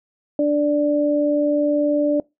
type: tone pair together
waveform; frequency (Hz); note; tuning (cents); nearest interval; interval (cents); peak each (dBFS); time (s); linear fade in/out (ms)
sine; 293.6 / 587.3; D4 / D5; 0 / 0; octave; 1200; -18; 0.39-2.2; 2
effects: noise-tail reverb RT60 0.2 s tail -23 dB re dry